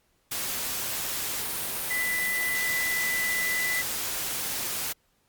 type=tone in noise; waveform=sine; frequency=1992 Hz; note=B6; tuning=14 cents sharp; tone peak=-26 dBFS; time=1.9-3.82 s; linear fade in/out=10 ms; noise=white; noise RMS=-31 dBFS; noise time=0.31-4.93 s; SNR=+2 dB; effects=pink hiss -69 dBFS RMS until 5.28 s + Opus 48 kbps